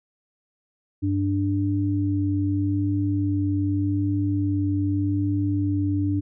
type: tone pair together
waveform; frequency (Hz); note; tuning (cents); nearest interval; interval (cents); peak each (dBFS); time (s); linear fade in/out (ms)
sine; 98.18 / 293.7; G2 / D4; +3 / 0; octave + perfect fifth; 1897; -23; 1.02-6.21; 20
effects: none